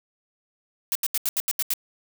blue noise bursts, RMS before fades -24 dBFS, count 8, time 0.92-1.737 s, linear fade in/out 0 ms, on 33 ms, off 79 ms, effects none

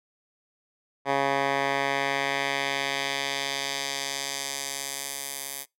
10% pulse tone with band-pass filter sweep, 138.5 Hz, C#3, 1 cent flat, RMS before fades -29 dBFS, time 1.05-5.66 s, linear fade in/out 50 ms, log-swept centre 1100 to 12000 Hz, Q 0.93, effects noise-tail reverb RT60 0.2 s tail -25 dB re dry

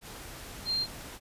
sine tone in noise, 4186 Hz, C8, in tune, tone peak -27 dBFS, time 0.65-0.87 s, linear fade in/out 50 ms, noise pink, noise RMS -44 dBFS, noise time 0.01-1.2 s, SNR +14 dB, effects resampled to 32000 Hz

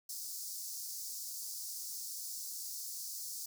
pink high-pass noise, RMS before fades -43 dBFS, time 0.09-3.46 s, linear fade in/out 5 ms, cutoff 4800 Hz, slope 48 dB/octave, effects none

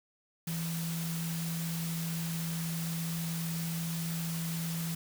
sine tone in noise, 165.6 Hz, E3, 8 cents sharp, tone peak -33 dBFS, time 0.47-4.95 s, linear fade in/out 5 ms, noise white, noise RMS -41 dBFS, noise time 0.47-4.95 s, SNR +5 dB, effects none

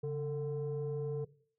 sine tone pair together, 140 / 446.9 Hz, C#3 / A4, +18 / +27 cents, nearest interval octave + minor sixth, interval 2009 cents, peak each -35 / -34 dBFS, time 0.03-1.25 s, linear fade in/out 10 ms, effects noise-tail reverb RT60 0.5 s tail -18 dB re dry + tanh soft clip ceiling -30 dBFS

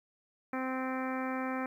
harmonic tone, 259.9 Hz, C4, 11 cents flat, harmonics 1 / 2 / 3 / 4 / 5 / 6 / 7 / 8 / 9, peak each -35 / -40 / -41 / -43 / -42 / -46 / -45 / -50 / -47 dBFS, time 0.53-1.66 s, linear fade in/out 2 ms, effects 11-bit

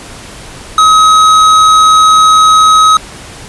sine tone with hard clipping, 1272 Hz, D#6, 38 cents sharp, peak -4 dBFS, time 0.78-2.97 s, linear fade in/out 2 ms, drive 12 dB, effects pink hiss -29 dBFS RMS until 3.48 s + resampled to 24000 Hz

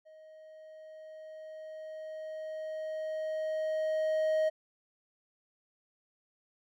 triangle tone with level ramp, 627 Hz, D#5, 13 cents sharp, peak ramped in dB -50 to -23 dBFS, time 0.05-4.5 s, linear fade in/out 20 ms, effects none

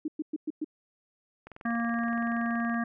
sine tone bursts, 308 Hz, D#4, 17 cents flat, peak -28 dBFS, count 5, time 0.05-0.645 s, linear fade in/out 5 ms, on 31 ms, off 110 ms
click train, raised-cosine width 0.5 ms, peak -30 dBFS, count 28, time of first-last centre 1.47-2.744 s, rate 21.2 Hz
harmonic tone, 233.1 Hz, A#3, in tune, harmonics 1 / 3 / 5 / 7 / 8, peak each -28 / -36 / -37 / -36 / -41 dBFS, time 1.65-2.84 s, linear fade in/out 5 ms
effects none

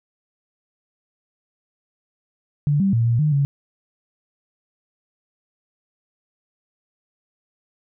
sine tone with pitch steps, 145.8 / 195.3 / 115.7 / 117.4 / 151.6 / 140.6 Hz, D3 / G3 / A#2 / A#2 / D#3 / C#3, -12 / -6 / -13 / +13 / -45 / +25 cents, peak -15 dBFS, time 2.67-3.45 s, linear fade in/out 0 ms, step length 130 ms, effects none

